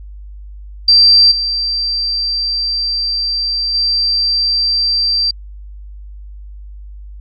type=tone with level steps; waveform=sine; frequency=4699 Hz; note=D8; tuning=in tune; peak=-4 / -14 / -11 dBFS; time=0.88-5.31 s; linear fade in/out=5 ms; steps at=1.31 / 3.74 s; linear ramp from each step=10 ms; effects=added 50 Hz sine -29 dBFS peak until 7.2 s + MP3 96 kbps